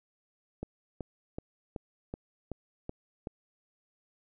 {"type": "click train", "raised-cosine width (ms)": 2, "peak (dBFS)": -23, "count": 8, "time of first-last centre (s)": [0.63, 3.272], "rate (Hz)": 2.65, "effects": []}